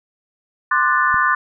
sine chord, D dominant seventh, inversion third, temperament equal with one note detuned, 1046.5 / 1187.6 / 1480 / 1760 Hz, C6 / D6 / F#6 / A6, 0 / +19 / 0 / 0 cents, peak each -19 dBFS, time 0.71-1.35 s, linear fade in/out 5 ms
click, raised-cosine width 5 ms, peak -21 dBFS, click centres 1.143 s
effects none

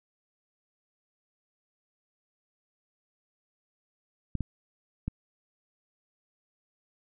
clicks, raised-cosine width 5 ms, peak -18 dBFS, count 3, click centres 4.353 / 4.407 / 5.08 s, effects none

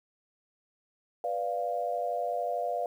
sine chord, B diminished, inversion none, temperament equal, 493.9 / 587.3 / 698.5 Hz, B4 / D5 / F5, 0 / 0 / 0 cents, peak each -35 / -34 / -31 dBFS, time 1.24-2.86 s, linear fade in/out 2 ms, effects 10-bit

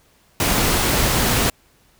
pink noise, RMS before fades -18 dBFS, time 0.4-1.5 s, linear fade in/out 2 ms, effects pink hiss -57 dBFS RMS until 1.99 s

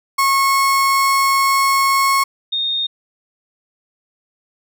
35% pulse / sine tone pair in turn, 1093 / 3684 Hz, C#6 / A#7, -25 / -21 cents, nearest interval octave + major sixth, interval 2104 cents, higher second, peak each -11 / -17 dBFS, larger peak first, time 0.18-2.24 / 2.52-2.87 s, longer first, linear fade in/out 10 ms, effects none

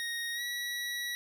25% pulse tone with pitch glide, 1869 to 1931.6 Hz, A#6 to B6, +4 to -39 cents, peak -30 dBFS, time 0-1.15 s, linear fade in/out 0 ms, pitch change +57 cents, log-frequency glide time 0.34-0.42 s, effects none

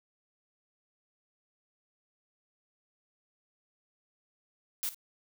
blue noise with echo, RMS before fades -33 dBFS, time 4.83-4.89 s, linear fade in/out 0 ms, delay 55 ms, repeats 1, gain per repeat -15 dB, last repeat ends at 4.945 s, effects none

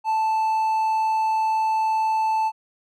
triangle tone, 879 Hz, A5, 2 cents flat, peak -17 dBFS, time 0.04-2.52 s, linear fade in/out 50 ms, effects none

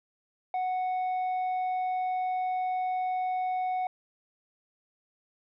sine tone with tanh clipping, 739 Hz, F#5, 2 cents flat, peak -28 dBFS, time 0.54-3.87 s, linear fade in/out 2 ms, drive 4 dB, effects none

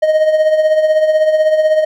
triangle tone with tremolo, 622.3 Hz, D#5, in tune, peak -4 dBFS, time 0.02-1.85 s, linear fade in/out 10 ms, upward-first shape triangle, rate 16 Hz, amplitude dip 65%, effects none

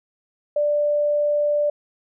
sine tone, 589 Hz, D5, 5 cents sharp, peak -17 dBFS, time 0.56-1.7 s, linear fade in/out 5 ms, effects none

